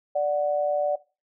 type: tone pair together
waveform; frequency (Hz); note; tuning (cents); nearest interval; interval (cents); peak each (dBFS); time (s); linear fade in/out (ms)
sine; 587.3 / 738.8; D5 / F#5; 0 / -3; major third; 397; -22 / -27; 0.15-0.96; 10
effects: noise-tail reverb RT60 0.3 s tail -19 dB re dry